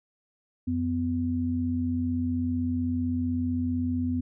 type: tone pair together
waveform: sine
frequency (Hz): 89 / 251.3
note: F2 / B3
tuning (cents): +33 / +30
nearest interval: octave + tritone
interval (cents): 1797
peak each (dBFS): -30 / -26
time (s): 0.67-4.21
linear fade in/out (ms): 10
effects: none